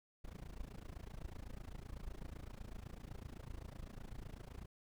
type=noise with amplitude modulation; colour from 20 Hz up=brown; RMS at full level=-45 dBFS; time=0.24-4.66 s; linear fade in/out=10 ms; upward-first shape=sine; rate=27.9 Hz; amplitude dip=95%; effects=none